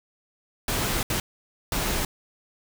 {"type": "noise bursts at uneven times", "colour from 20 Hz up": "pink", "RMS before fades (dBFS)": -26, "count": 3, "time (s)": [[0.68, 1.03], [1.1, 1.2], [1.72, 2.05]], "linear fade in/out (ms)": 2, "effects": []}